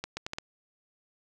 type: accelerating click train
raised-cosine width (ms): 0.2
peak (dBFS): -17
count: 5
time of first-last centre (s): 0.04-0.385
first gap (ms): 130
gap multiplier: 0.73
effects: none